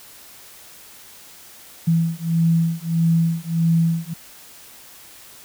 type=beating tone pair; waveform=sine; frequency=164.81 / 166.41 Hz; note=E3 / E3; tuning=0 / +17 cents; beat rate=1.6 Hz; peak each=-19 dBFS; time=1.87-4.14 s; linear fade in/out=10 ms; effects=white hiss -44 dBFS RMS until 5.44 s